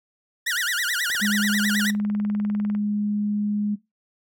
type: tone with vibrato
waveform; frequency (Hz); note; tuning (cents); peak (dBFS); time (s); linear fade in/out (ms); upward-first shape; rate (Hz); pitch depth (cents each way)
sawtooth; 1668; G#6; +7; -19; 0.46-1.91; 10; sine; 9.3; 300
type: click train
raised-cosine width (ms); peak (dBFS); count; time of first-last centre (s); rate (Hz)
0.5; -25; 34; 1.1-2.75; 20
type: tone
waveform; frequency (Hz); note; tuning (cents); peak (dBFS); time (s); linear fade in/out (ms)
sine; 207.5; G#3; -1; -21; 1.21-3.76; 20
effects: noise-tail reverb RT60 0.2 s tail -20 dB re dry